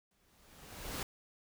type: noise with exponential growth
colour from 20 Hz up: pink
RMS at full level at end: -37 dBFS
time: 0.11-1.03 s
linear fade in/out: 2 ms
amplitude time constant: 200 ms
effects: none